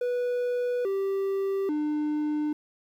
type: tone with pitch steps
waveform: triangle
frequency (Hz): 490.7 / 390.6 / 300.6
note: B4 / G4 / D4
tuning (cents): -11 / -6 / +40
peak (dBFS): -23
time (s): 0.01-2.53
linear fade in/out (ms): 5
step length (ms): 840
effects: 10-bit